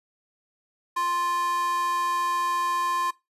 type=tone with high-pass filter; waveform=square; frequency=349.2 Hz; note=F4; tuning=in tune; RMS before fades=-26 dBFS; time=0.96-3.11 s; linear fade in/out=10 ms; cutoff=1100 Hz; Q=4.5; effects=noise-tail reverb RT60 0.2 s tail -19 dB re dry + resampled to 32000 Hz